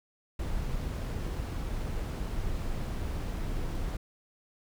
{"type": "noise", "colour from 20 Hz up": "brown", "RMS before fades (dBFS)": -33, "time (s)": [0.39, 3.97], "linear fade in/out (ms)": 5, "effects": []}